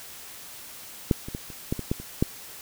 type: clicks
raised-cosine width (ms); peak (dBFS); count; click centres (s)
3; -6 / -22 / -18 / -28 / -12 / -18 / -11 / -25 / -7; 9; 1.112 / 1.285 / 1.349 / 1.502 / 1.725 / 1.793 / 1.915 / 2 / 2.225
effects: white hiss -43 dBFS RMS until 2.61 s